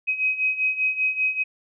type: beating tone pair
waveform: sine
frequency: 2527 / 2532.1 Hz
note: D#7 / D#7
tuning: +26 / +30 cents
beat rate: 5.1 Hz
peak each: -26 / -22 dBFS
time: 0.07-1.44 s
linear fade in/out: 20 ms
effects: none